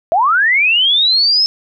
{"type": "linear sweep", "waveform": "sine", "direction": "up", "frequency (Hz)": [622.3, 5274], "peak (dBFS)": -9, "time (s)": [0.12, 1.46], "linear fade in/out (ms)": 0, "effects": []}